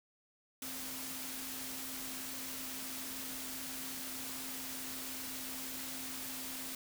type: tone in noise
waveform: sine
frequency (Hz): 261.6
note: C4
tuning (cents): 0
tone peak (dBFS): -50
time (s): 0.62-6.75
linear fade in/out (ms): 2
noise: white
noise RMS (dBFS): -43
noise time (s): 0.62-6.75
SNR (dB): -10
effects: none